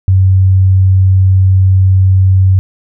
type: tone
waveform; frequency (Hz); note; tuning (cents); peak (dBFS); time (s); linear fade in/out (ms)
sine; 94.6; F#2; +39; -4; 0.08-2.59; 0
effects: none